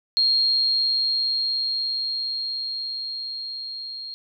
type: tone with level ramp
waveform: sine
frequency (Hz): 4239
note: C8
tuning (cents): +22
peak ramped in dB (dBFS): -16 to -32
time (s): 0.17-4.14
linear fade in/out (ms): 0
effects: none